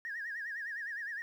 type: tone with vibrato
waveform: sine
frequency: 1751 Hz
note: A6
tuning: 9 cents flat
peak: -36 dBFS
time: 0.05-1.22 s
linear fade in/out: 0 ms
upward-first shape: sine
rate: 9.8 Hz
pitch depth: 140 cents each way
effects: tanh soft clip ceiling -33 dBFS + 11-bit